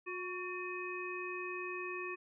harmonic tone with a mistuned harmonic, 360 Hz, F#4, 47 cents flat, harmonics 1 / 3 / 5 / 7, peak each -42 / -45 / -47 / -43 dBFS, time 0.06-2.16 s, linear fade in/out 20 ms, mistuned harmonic 3, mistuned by +59 cents, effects none

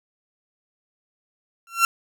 30% pulse tone with exponential growth, 1362 Hz, F6, 44 cents flat, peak -9 dBFS, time 1.67-1.85 s, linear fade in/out 1 ms, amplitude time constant 38 ms, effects none

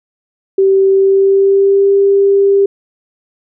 sine tone with pitch glide, 387.2 to 396.5 Hz, G4 to G4, -21 to +20 cents, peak -6 dBFS, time 0.58-2.66 s, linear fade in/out 5 ms, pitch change +41 cents, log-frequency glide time 0.89-1.91 s, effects none

